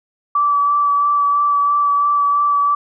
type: tone with vibrato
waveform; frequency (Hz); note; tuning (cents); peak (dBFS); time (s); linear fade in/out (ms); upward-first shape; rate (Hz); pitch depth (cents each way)
sine; 1155; D6; -29; -12; 0.35-2.75; 5; sine; 3; 14
effects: none